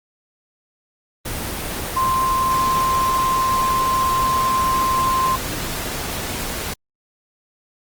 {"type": "tone in noise", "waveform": "sine", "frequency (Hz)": 1046.5, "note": "C6", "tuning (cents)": 0, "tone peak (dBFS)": -16, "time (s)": [1.96, 5.36], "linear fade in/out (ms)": 10, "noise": "pink", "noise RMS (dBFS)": -26, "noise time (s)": [1.25, 6.74], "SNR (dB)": 7, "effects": ["Opus 24 kbps"]}